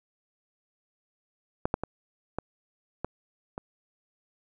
clicks, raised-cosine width 1 ms, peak -11 / -10 / -17 / -16 / -16 / -21 dBFS, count 6, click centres 1.655 / 1.741 / 1.836 / 2.386 / 3.046 / 3.579 s, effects none

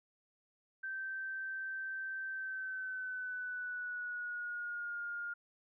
sine tone with pitch glide, 1554 to 1416.8 Hz, G6 to F6, -16 to +24 cents, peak -38 dBFS, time 0.83-5.34 s, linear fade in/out 10 ms, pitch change -160 cents, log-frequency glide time 2.31-5 s, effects none

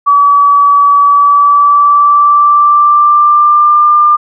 sine tone with pitch glide, 1143 to 1197.1 Hz, D6 to D6, -47 to +33 cents, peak -3 dBFS, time 0.06-4.17 s, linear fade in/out 20 ms, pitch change +80 cents, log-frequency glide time 1-3.88 s, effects none

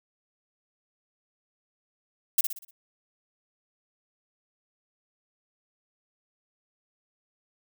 violet noise with echo, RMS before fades -20 dBFS, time 2.38-2.41 s, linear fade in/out 5 ms, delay 60 ms, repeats 5, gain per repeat -7 dB, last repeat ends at 2.71 s, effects none

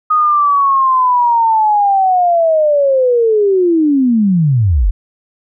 sine linear sweep, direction down, 1249 to 37.22 Hz, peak -8 dBFS, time 0.1-4.91 s, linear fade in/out 10 ms, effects none

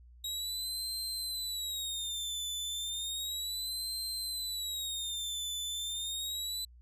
sawtooth tone with vibrato, 3804 Hz, A#7, 34 cents sharp, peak -32 dBFS, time 0.24-6.65 s, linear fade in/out 5 ms, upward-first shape sine, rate 0.33 Hz, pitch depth 140 cents each way, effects added 60 Hz sine -53 dBFS peak until 6.81 s + resampled to 32000 Hz

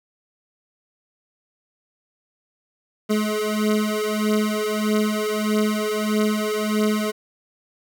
25% pulse beating tone pair, 212.1 / 213.7 Hz, G#3 / G#3, +37 / +50 cents, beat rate 1.6 Hz, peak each -19 / -19 dBFS, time 3.09-7.12 s, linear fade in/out 20 ms, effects none

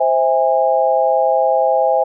sine chord, C augmented, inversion none, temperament just, 523.3 / 654.1 / 817.6 Hz, C5 / E5 / G#5, 0 / -14 / -27 cents, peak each -16 dBFS, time 0-2.04 s, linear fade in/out 10 ms, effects none

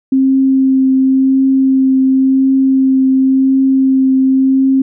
sine tone with vibrato, 265.3 Hz, C4, 24 cents sharp, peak -7 dBFS, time 0.12-4.82 s, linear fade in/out 5 ms, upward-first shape triangle, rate 0.93 Hz, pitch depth 13 cents each way, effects none

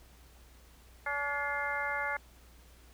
harmonic tone with a mistuned harmonic, 285.7 Hz, D4, 48 cents flat, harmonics 2 / 3 / 4 / 5 / 6 / 7, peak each -41 / -38 / -41 / -37 / -38 / -37 dBFS, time 1.06-2.17 s, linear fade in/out 5 ms, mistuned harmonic 7, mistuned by +83 cents, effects added 60 Hz sine -56 dBFS peak until 2.93 s + pink hiss -61 dBFS RMS until 2.93 s

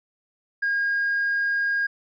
triangle tone with tanh clipping, 1626 Hz, G#6, 37 cents flat, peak -21 dBFS, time 0.62-1.87 s, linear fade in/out 10 ms, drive 5 dB, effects resampled to 16000 Hz

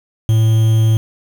triangle tone with quantisation, 111.1 Hz, A2, 17 cents sharp, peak -7 dBFS, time 0.29-0.97 s, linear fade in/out 0 ms, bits 5, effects none

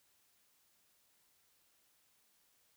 silence, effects white hiss -73 dBFS RMS until 2.76 s

